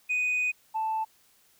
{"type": "tone pair in turn", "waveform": "sine", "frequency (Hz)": [2489, 880], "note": ["D#7", "A5"], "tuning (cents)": [0, 0], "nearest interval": "octave + tritone", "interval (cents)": 1800, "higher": "first", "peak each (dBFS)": [-22, -25], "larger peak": "first", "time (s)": [[0.09, 0.52], [0.74, 1.05]], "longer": "first", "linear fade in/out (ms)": 20, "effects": ["tanh soft clip ceiling -23 dBFS", "white hiss -63 dBFS RMS until 1.59 s"]}